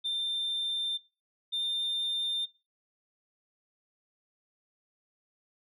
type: tone pair in turn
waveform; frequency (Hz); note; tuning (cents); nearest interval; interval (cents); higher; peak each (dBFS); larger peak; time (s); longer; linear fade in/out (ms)
sine; 3586 / 3605; A7 / A7; +32 / +41; unison; 9; second; -27; neither; 0.04-0.98 / 1.52-2.46; neither; 20
effects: noise-tail reverb RT60 0.3 s tail -19 dB re dry + tanh soft clip ceiling -27 dBFS